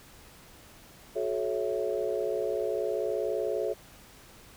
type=chord; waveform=sine; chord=F# minor seventh; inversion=none; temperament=equal with one note detuned; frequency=370 / 430.4 / 554.4 / 659.3 Hz; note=F#4 / A4 / C#5 / E5; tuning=0 / -38 / 0 / 0 cents; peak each=-34 / -31 / -33 / -35 dBFS; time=1.15-3.74 s; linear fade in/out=20 ms; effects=pink hiss -53 dBFS RMS until 4.56 s